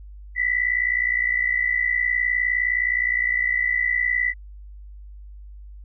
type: tone pair together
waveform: sine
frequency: 1950.5 / 2010 Hz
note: B6 / B6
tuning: -22 / +30 cents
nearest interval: minor second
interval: 52 cents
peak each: -22 dBFS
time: 0.35-4.34 s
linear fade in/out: 50 ms
effects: added 50 Hz sine -38 dBFS peak until 5.84 s